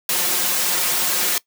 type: noise with comb filter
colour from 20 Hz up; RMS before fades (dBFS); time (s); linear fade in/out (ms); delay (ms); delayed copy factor
white; -20; 0.09-1.38; 2; 5.6; +0.75
effects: noise-tail reverb RT60 0.1 s tail -20 dB re dry + high-pass 200 Hz 12 dB/octave